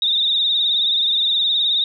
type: tone with vibrato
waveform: sine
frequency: 3685 Hz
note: A#7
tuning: 21 cents flat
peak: -15 dBFS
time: 0.02-1.84 s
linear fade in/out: 2 ms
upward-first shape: triangle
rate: 19 Hz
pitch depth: 79 cents each way
effects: none